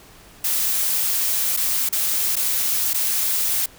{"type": "noise with dropouts", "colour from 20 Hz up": "blue", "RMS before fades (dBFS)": -21, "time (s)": [0.44, 3.66], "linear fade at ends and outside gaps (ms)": 5, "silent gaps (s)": [[1.566, 1.571], [1.89, 1.925], [2.357, 2.364], [2.934, 2.943]], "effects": ["pink hiss -47 dBFS RMS until 3.78 s"]}